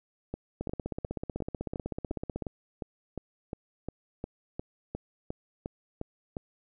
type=two click trains; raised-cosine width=2 ms; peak=-20 / -21 dBFS; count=30 / 18; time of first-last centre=0.61-2.422 / 0.34-6.368 s; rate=16 / 2.82 Hz; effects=none